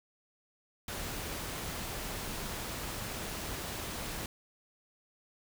pink noise, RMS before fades -39 dBFS, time 0.88-4.26 s, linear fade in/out 2 ms, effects none

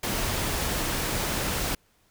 pink noise, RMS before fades -28 dBFS, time 0.03-1.75 s, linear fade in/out 5 ms, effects pink hiss -65 dBFS RMS until 2.1 s

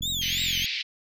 click train, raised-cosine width 5 ms, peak -27 dBFS, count 29, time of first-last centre 0.01-0.643 s, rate 44.2 Hz
35% pulse tone with vibrato, 3378 Hz, G#7, 29 cents sharp, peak -25 dBFS, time 0.02-0.66 s, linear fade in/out 5 ms, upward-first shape triangle, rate 3.1 Hz, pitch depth 230 cents each way
pink band-pass noise, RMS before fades -30 dBFS, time 0.21-0.83 s, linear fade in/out 20 ms, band 2100 to 4800 Hz, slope 48 dB/octave
effects none

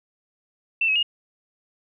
sine tone with pitch steps, 2679 / 2560 / 2851 Hz, E7 / D#7 / F7, +27 / +49 / +35 cents, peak -18 dBFS, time 0.81-1.029 s, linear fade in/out 5 ms, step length 73 ms, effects none

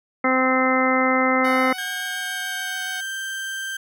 harmonic tone, 259.2 Hz, C4, 16 cents flat, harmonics 1 / 2 / 3 / 4 / 5 / 6 / 7 / 8, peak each -22 / -23 / -26 / -28 / -23 / -34 / -30 / -23 dBFS, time 0.24-1.73 s, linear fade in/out 5 ms
10% pulse tone with vibrato, 743 Hz, F#5, 7 cents sharp, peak -23 dBFS, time 1.44-3.01 s, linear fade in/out 10 ms, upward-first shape sine, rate 7 Hz, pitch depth 9 cents each way
35% pulse tone with pitch glide, 1610 to 1569.6 Hz, G6 to G6, +46 to +2 cents, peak -25 dBFS, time 1.78-3.77 s, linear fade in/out 5 ms, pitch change -44 cents, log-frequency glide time 2.02-2.79 s
effects none

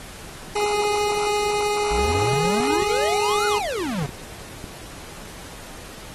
25% pulse tone, 415.3 Hz, G#4, in tune, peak -17 dBFS, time 0.55-3.59 s, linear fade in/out 10 ms
square exponential two-way sweep, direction up then down, 54 to 1473 to 133.6 Hz, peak -25 dBFS, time 1.91-4.06 s, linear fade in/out 0 ms, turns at 3.46 s
clicks, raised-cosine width 3 ms, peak -22 dBFS, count 7, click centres 2.334 / 2.451 / 2.602 / 2.822 / 4.026 / 4.092 / 4.642 s
effects pink hiss -40 dBFS RMS until 6.14 s + AAC 32 kbps

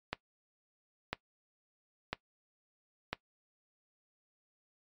click train, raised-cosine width 0.3 ms, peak -17 dBFS, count 4, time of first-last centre 0.13-3.13 s, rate 1 Hz, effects noise-tail reverb RT60 0.1 s tail -19 dB re dry + MP3 96 kbps

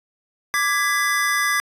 square chord, G# diminished, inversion second, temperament equal with one note detuned, 1174.7 / 1661.2 / 1997.3 Hz, D6 / G#6 / B6, 0 / 0 / +19 cents, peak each -24 / -23 / -23 dBFS, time 0.54-1.6 s, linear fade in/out 0 ms, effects resampled to 32000 Hz

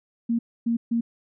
sine tone bursts at uneven times, 232.6 Hz, A#3, 4 cents flat, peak -20 dBFS, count 3, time 0.29-0.39 / 0.66-0.77 / 0.91-1.01 s, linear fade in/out 10 ms, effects none

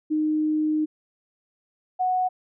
sine tone pair in turn, 307.8 / 737.6 Hz, D#4 / F#5, -19 / -6 cents, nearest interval octave + minor third, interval 1513 cents, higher second, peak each -20 dBFS, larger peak neither, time 0.1-0.86 / 1.99-2.29 s, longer first, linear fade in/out 20 ms, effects none

